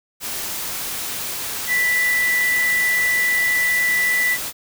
sine tone in noise, 1975.5 Hz, B6, in tune, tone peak -16 dBFS, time 1.67-4.38 s, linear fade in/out 50 ms, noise white, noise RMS -27 dBFS, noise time 0.2-4.53 s, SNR +8 dB, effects none

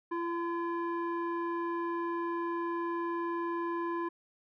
square tone with low-pass filter, 340.1 Hz, F4, 46 cents flat, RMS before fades -34 dBFS, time 0.11-4.09 s, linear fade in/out 10 ms, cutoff 1300 Hz, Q 9, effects none

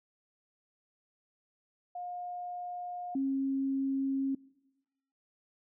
sine tone pair in turn, 713 / 270.5 Hz, F5 / C#4, +36 / -42 cents, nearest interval octave + perfect fourth, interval 1678 cents, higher first, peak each -37 / -28 dBFS, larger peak second, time 1.95-3.15 / 3.15-4.35 s, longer neither, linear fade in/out 5 ms, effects noise-tail reverb RT60 1.0 s tail -23 dB re dry

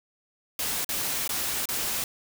white noise with dropouts, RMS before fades -29 dBFS, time 0.59-2.04 s, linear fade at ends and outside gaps 2 ms, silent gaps 0.846-0.89 / 1.277-1.292 / 1.656-1.688 s, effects none

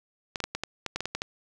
clicks, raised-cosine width 0.2 ms, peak -13 dBFS, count 11, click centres 0.358 / 0.403 / 0.44 / 0.55 / 0.636 / 0.863 / 0.96 / 1.006 / 1.056 / 1.15 / 1.219 s, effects none

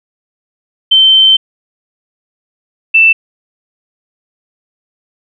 sine tone pair in turn, 3099 / 2660 Hz, G7 / E7, -21 / +15 cents, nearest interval minor third, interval 264 cents, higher first, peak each -3 dBFS, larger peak neither, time 0.91-1.37 / 2.94-3.13 s, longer first, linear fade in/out 10 ms, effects none

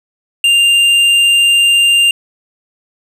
triangle tone with hard clipping, 2794 Hz, F7, in tune, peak -8 dBFS, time 0.44-2.11 s, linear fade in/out 2 ms, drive 10 dB, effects none

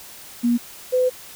sine tone pair in turn, 238.7 / 505.8 Hz, A#3 / B4, +41 / +41 cents, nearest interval octave + minor second, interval 1300 cents, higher second, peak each -15 dBFS, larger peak neither, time 0.43-0.58 / 0.92-1.1 s, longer second, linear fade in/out 20 ms, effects white hiss -41 dBFS RMS until 1.35 s

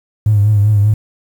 triangle tone with vibrato, 104.3 Hz, G#2, 8 cents sharp, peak -4 dBFS, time 0.26-0.94 s, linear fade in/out 5 ms, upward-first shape triangle, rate 5.1 Hz, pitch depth 68 cents each way, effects tanh soft clip ceiling -5 dBFS + 7-bit

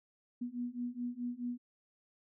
sine beating tone pair, 240.9 / 245.6 Hz, B3 / B3, -43 / -9 cents, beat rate 4.7 Hz, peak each -40 / -39 dBFS, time 0.41-1.58 s, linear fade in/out 10 ms, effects none

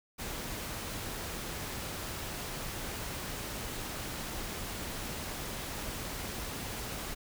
pink noise, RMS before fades -39 dBFS, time 0.18-7.15 s, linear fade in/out 20 ms, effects none

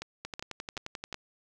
two click trains, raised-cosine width 0.2 ms, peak -20 / -20 dBFS, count 4 / 11, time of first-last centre 0.02-1.144 / 0.25-1.127 s, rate 2.67 / 11.4 Hz, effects none

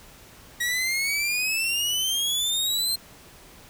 sawtooth exponential sweep, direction up, 1900 to 4186 Hz, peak -20 dBFS, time 0.6-2.96 s, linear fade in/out 10 ms, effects pink hiss -49 dBFS RMS until 3.69 s

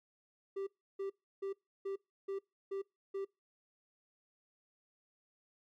triangle tone bursts, 391.5 Hz, G4, 2 cents flat, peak -34 dBFS, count 7, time 0.56-3.25 s, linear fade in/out 10 ms, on 110 ms, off 320 ms, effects noise-tail reverb RT60 0.2 s tail -23 dB re dry + MP3 96 kbps

